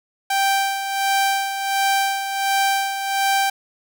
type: tone with tremolo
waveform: sawtooth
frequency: 784 Hz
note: G5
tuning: in tune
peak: -12 dBFS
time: 0.3-3.5 s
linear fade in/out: 5 ms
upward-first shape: sine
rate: 1.4 Hz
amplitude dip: 60%
effects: none